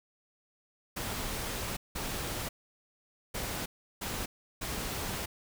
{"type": "noise bursts at uneven times", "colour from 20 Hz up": "pink", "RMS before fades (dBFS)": -36, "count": 5, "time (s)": [[0.96, 1.77], [1.95, 2.49], [3.34, 3.66], [4.01, 4.26], [4.61, 5.26]], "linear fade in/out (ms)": 10, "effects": []}